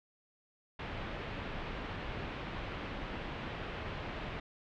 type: low-pass noise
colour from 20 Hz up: pink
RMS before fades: -41 dBFS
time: 0.79-4.4 s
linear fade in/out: 5 ms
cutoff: 3200 Hz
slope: 24 dB/octave
effects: none